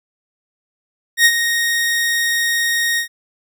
sawtooth tone with ADSR envelope, 1864.7 Hz, A#6, in tune, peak -3 dBFS, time 1.17-3.08 s, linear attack 81 ms, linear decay 56 ms, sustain -9 dB, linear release 100 ms, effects none

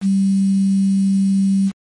sine tone with quantisation, 194.8 Hz, G3, 11 cents flat, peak -12 dBFS, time 0.01-1.72 s, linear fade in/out 50 ms, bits 6, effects MP3 48 kbps

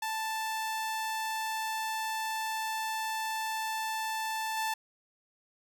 sawtooth tone with level steps, 881 Hz, A5, 2 cents sharp, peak -28 / -26 dBFS, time 0.02-4.74 s, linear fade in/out 5 ms, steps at 4.57 s, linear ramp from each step 5 ms, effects none

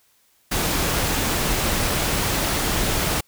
pink noise, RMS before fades -22 dBFS, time 0.51-3.21 s, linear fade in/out 10 ms, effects white hiss -61 dBFS RMS until 3.27 s

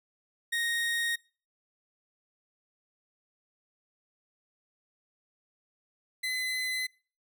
30% pulse tone pair in turn, 1864.7 / 2026 Hz, A#6 / B6, 0 / +44 cents, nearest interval minor second, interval 144 cents, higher second, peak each -25 / -27 dBFS, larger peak first, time 0.52-1.16 / 6.23-6.87 s, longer neither, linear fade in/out 10 ms, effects noise-tail reverb RT60 0.4 s tail -25 dB re dry

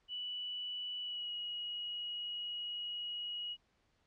sine tone with pitch glide, 2960 to 2902 Hz, F#7 to F#7, 0 to -34 cents, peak -38 dBFS, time 0.08-3.57 s, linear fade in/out 50 ms, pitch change -34 cents, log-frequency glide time 1.01-1.31 s, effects pink hiss -75 dBFS RMS until 4.06 s + low-pass 5000 Hz 12 dB/octave

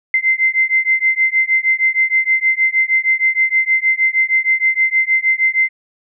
sine beating tone pair, 2073 / 2079.4 Hz, C7 / C7, -17 / -11 cents, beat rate 6.4 Hz, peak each -15 dBFS, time 0.14-5.69 s, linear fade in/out 2 ms, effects none

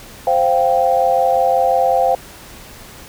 sine chord, C suspended fourth, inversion none, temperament equal, 523.3 / 698.5 / 784 Hz, C5 / F5 / G5, 0 / 0 / 0 cents, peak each -16 dBFS, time 0.27-2.15 s, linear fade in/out 2 ms, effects pink hiss -38 dBFS RMS until 3.08 s

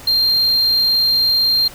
triangle tone, 4186 Hz, C8, in tune, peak -11 dBFS, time 0.07-1.68 s, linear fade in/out 5 ms, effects pink hiss -37 dBFS RMS until 1.74 s

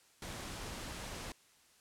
pink noise, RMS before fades -44 dBFS, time 0.22-1.32 s, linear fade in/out 2 ms, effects white hiss -66 dBFS RMS until 1.8 s + low-pass 10000 Hz 12 dB/octave

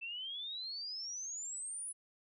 sine exponential sweep, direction up, 2637 to 10190 Hz, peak -40 dBFS, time 0.01-1.93 s, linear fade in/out 20 ms, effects none

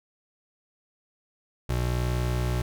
square tone pair together, 60.8 / 121.67 Hz, B1 / B2, -26 / -25 cents, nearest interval octave, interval 1201 cents, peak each -28 dBFS, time 1.69-2.62 s, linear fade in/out 5 ms, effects none

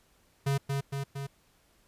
square tone with echo, 138.59 Hz, C#3, in tune, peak -26 dBFS, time 0.46-0.58 s, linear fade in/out 10 ms, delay 230 ms, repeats 3, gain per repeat -3 dB, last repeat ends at 1.27 s, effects pink hiss -66 dBFS RMS until 1.87 s + resampled to 32000 Hz

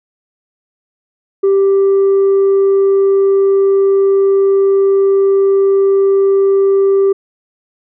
sine tone with tanh clipping, 392 Hz, G4, in tune, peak -8 dBFS, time 1.43-7.13 s, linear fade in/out 10 ms, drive 1 dB, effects none

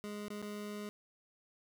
25% pulse tone with dropouts, 207.7 Hz, G#3, in tune, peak -37 dBFS, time 0.04-0.89 s, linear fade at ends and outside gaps 0 ms, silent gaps 0.282-0.303 / 0.418-0.426 s, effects none

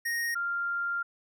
square / sine tone pair in turn, 1864.7 / 1393.4 Hz, A#6 / F6, 0 / -4 cents, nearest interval perfect fourth, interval 504 cents, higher first, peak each -29 / -28 dBFS, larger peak second, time 0.05-0.35 / 0.35-1.03 s, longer second, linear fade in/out 10 ms, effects none

